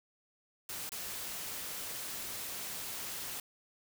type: noise with dropouts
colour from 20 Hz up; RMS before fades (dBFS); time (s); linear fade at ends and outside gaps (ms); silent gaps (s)
white; -41; 0.69-3.4; 2; 0.893-0.919
effects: none